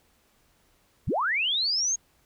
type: linear sweep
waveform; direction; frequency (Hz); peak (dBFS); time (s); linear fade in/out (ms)
sine; up; 32.48 to 6645; -23; 1.07-1.96; 10
effects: pink hiss -65 dBFS RMS until 2.25 s